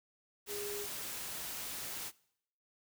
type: tone in noise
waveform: sine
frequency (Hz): 410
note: G#4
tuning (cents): -22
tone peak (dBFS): -41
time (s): 0.47-0.87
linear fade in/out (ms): 50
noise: white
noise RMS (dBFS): -42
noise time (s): 0.46-2.12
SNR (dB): -2
effects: noise-tail reverb RT60 0.7 s tail -22 dB re dry